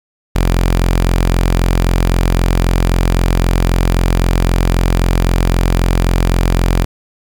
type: tone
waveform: sawtooth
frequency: 43.81 Hz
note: F1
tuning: 6 cents sharp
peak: -6 dBFS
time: 0.35-6.85 s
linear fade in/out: 10 ms
effects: 7-bit